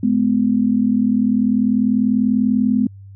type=tone pair together; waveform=sine; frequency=212.5 / 252.7 Hz; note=G#3 / B3; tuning=+40 / +40 cents; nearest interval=minor third; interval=300 cents; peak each=-16 dBFS; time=0.03-2.87 s; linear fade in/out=5 ms; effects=added 98 Hz sine -36 dBFS peak until 3.15 s